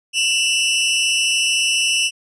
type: tone pair together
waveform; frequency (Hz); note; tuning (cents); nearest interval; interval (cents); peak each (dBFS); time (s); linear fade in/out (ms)
sawtooth; 2686 / 2933; E7 / F#7; +32 / -16; major second; 152; -15; 0.13-2.11; 50
effects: resampled to 24000 Hz